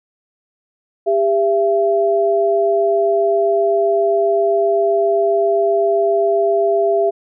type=tone pair together; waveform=sine; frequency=399.5 / 671.9 Hz; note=G4 / E5; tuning=+33 / +33 cents; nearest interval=major sixth; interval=900 cents; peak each=-15 dBFS; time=1.06-7.11 s; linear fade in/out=20 ms; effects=none